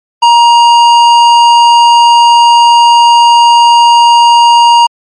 sine tone with tanh clipping, 943 Hz, A#5, 20 cents sharp, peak -3 dBFS, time 0.22-4.87 s, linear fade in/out 10 ms, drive 16 dB, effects low-pass 8000 Hz 12 dB/octave + MP3 48 kbps

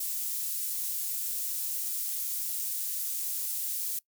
pink high-pass noise, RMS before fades -33 dBFS, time 0-3.99 s, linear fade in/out 5 ms, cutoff 11000 Hz, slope 12 dB/octave, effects noise-tail reverb RT60 0.1 s tail -22 dB re dry

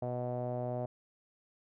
sawtooth tone with low-pass filter, 123.47 Hz, B2, in tune, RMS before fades -36 dBFS, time 0.02-0.86 s, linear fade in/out 5 ms, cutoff 660 Hz, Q 6.4, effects none

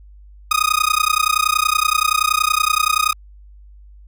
sawtooth tone with amplitude modulation, 1244.5 Hz, D#6, in tune, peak -7 dBFS, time 0.51-3.13 s, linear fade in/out 5 ms, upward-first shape sine, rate 30.6 Hz, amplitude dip 100%, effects added 50 Hz sine -40 dBFS peak until 4.07 s

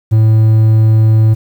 triangle tone, 110 Hz, A2, in tune, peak -3 dBFS, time 0.11-1.35 s, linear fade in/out 20 ms, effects 7-bit

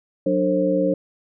sine tone cluster, 184 / 296.2 / 454.3 / 534 Hz, F#3 / D4 / A#4 / C5, -9 / +15 / -45 / +35 cents, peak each -24 / -22 / -26 / -20 dBFS, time 0.26-0.94 s, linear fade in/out 5 ms, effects none

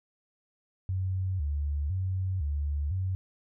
sine tone with vibrato, 82.5 Hz, E2, 2 cents sharp, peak -27 dBFS, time 0.89-3.15 s, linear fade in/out 0 ms, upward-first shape square, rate 0.99 Hz, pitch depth 220 cents each way, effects none

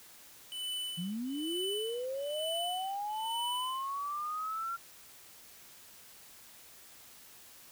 square tone with tremolo, 2996 Hz, F#7, 21 cents sharp, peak -35 dBFS, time 0.52-3.92 s, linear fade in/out 0 ms, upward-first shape sine, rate 1.1 Hz, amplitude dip 100%
sine linear sweep, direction up, 163.3 to 1379 Hz, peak -34 dBFS, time 0.97-4.77 s, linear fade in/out 20 ms
effects white hiss -55 dBFS RMS until 7.71 s

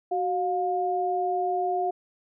sine tone pair together, 372.2 / 711 Hz, F#4 / F5, +10 / +31 cents, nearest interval major seventh, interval 1121 cents, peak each -28 / -25 dBFS, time 0.11-1.91 s, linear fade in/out 10 ms, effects none

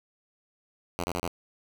5% pulse tone bursts, 87.31 Hz, F2, in tune, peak -18 dBFS, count 4, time 0.99-1.277 s, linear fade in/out 0 ms, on 47 ms, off 33 ms, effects none

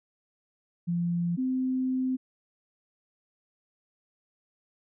sine tone pair in turn, 172.4 / 258.3 Hz, F3 / C4, -22 / -22 cents, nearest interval perfect fifth, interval 700 cents, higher second, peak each -25 dBFS, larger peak neither, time 0.87-1.37 / 1.37-2.17 s, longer second, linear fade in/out 20 ms, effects none

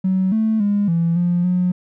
triangle tone with pitch steps, 187.9 / 219.9 / 204 / 167.8 / 175.1 / 180.3 Hz, F#3 / A3 / G#3 / E3 / F3 / F#3, +27 / -1 / -31 / +31 / +5 / -45 cents, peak -11 dBFS, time 0.04-1.72 s, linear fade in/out 10 ms, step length 280 ms, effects tanh soft clip ceiling -12 dBFS

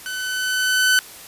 sawtooth tone with level ramp, 1510 Hz, F#6, 35 cents sharp, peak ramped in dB -23 to -9 dBFS, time 0.06-0.99 s, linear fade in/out 0 ms, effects white hiss -40 dBFS RMS until 1.27 s + resampled to 32000 Hz

